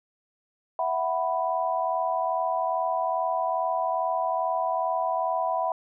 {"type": "chord", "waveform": "sine", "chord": "E suspended second", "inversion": "none", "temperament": "just", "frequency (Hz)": [659.3, 741.7, 988.9], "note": ["E5", "F#5", "B5"], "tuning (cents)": [0, 4, 2], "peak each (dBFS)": [-28, -28, -28], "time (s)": [0.79, 5.72], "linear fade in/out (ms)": 2, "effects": []}